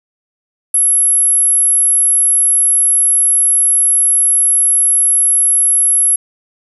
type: tone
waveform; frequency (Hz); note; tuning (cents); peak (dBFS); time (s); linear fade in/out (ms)
sine; 11175; F9; 0; -7; 0.74-6.16; 5
effects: tanh soft clip ceiling -4 dBFS